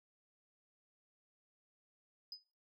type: tone with exponential decay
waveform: sine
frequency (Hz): 5000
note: D#8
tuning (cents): +8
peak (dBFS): -39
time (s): 2.32-2.44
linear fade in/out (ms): 2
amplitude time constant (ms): 25
effects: noise-tail reverb RT60 0.4 s tail -23 dB re dry + tanh soft clip ceiling -40 dBFS